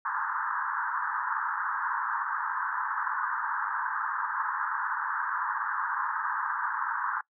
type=band-pass noise; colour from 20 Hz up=pink; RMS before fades=-31 dBFS; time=0.05-7.21 s; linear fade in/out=5 ms; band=890 to 1700 Hz; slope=96 dB/octave; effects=noise-tail reverb RT60 0.1 s tail -22 dB re dry